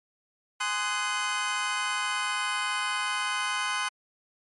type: chord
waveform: 25% pulse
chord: Ab dominant seventh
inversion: none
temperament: just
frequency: 830.6 / 1038.3 / 1245.9 / 1495.1 Hz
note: Ab5 / C6 / Eb6 / Gb6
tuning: 0 / -14 / +2 / +18 cents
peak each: -33 / -27 / -31 / -28 dBFS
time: 0.6-3.89 s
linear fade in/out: 10 ms
effects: MP3 48 kbps